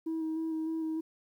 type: tone with vibrato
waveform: sine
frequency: 320.4 Hz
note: E4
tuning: 49 cents flat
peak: -29 dBFS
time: 0.06-1.01 s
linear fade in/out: 10 ms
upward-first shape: square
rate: 3.3 Hz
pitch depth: 15 cents each way
effects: tanh soft clip ceiling -29 dBFS + 11-bit